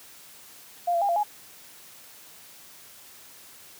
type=tone with pitch steps; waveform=sine; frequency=699 / 682 / 806 / 688 / 834 Hz; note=F5 / F5 / G5 / F5 / G#5; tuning=+1 / -41 / +48 / -26 / +7 cents; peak=-21 dBFS; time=0.87-1.235 s; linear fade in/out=10 ms; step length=73 ms; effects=white hiss -49 dBFS RMS until 3.79 s + high-pass 80 Hz 12 dB/octave